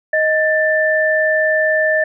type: tone pair together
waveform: sine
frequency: 625.2 / 1772 Hz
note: D#5 / A6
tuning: +8 / +12 cents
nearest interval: octave + tritone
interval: 1804 cents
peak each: -15 dBFS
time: 0.13-2.04 s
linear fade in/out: 5 ms
effects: none